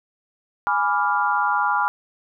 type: chord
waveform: sine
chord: G# diminished seventh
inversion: none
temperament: equal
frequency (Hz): 830.6 / 987.8 / 1174.7 / 1396.9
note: G#5 / B5 / D6 / F6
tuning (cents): 0 / 0 / 0 / 0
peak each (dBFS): -23 / -23 / -25 / -23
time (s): 0.67-1.88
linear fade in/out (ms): 0
effects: none